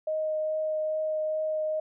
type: tone with vibrato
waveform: sine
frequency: 622.3 Hz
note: D#5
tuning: in tune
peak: -26 dBFS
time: 0.07-1.8 s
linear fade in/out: 5 ms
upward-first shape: triangle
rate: 2.4 Hz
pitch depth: 9 cents each way
effects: none